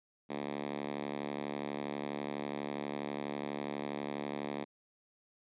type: tone with high-pass filter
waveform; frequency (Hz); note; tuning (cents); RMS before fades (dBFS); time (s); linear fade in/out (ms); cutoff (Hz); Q
5% pulse; 72.2; D2; -29; -39; 0.29-4.65; 20; 220; 1.6
effects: resampled to 8000 Hz